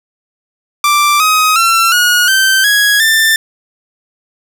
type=tone with pitch steps; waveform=sawtooth; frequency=1176 / 1260.4 / 1350.9 / 1447.8 / 1551.7 / 1663.1 / 1782.5 Hz; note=D6 / D#6 / E6 / F#6 / G6 / G#6 / A6; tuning=+2 / +22 / +42 / -38 / -18 / +2 / +22 cents; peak=-4 dBFS; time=0.84-3.36 s; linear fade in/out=2 ms; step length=360 ms; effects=none